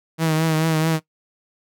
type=tone with vibrato; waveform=sawtooth; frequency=159.5 Hz; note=D#3; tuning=43 cents sharp; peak=-13 dBFS; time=0.18-1 s; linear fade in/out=50 ms; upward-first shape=triangle; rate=4.6 Hz; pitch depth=46 cents each way; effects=noise-tail reverb RT60 0.1 s tail -18 dB re dry